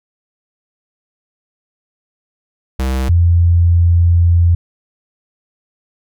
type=tone pair in turn; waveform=square / sine; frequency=65.41 / 85.84 Hz; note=C2 / F2; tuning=0 / -29 cents; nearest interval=perfect fourth; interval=471 cents; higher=second; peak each=-15 / -7 dBFS; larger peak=second; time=2.79-3.09 / 3.09-4.55 s; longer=second; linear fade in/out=5 ms; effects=none